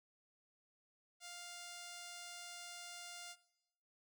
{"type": "tone", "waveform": "5% pulse", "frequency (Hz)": 701, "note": "F5", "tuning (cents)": 6, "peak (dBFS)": -38, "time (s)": [1.2, 3.36], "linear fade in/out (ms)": 50, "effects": ["noise-tail reverb RT60 0.9 s tail -18 dB re dry"]}